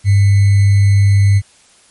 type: tone with sample-and-hold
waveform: sine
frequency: 99.8 Hz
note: G2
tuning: 32 cents sharp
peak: -6 dBFS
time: 0.04-1.42 s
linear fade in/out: 50 ms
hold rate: 2100 Hz
effects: white hiss -48 dBFS RMS until 1.9 s + MP3 48 kbps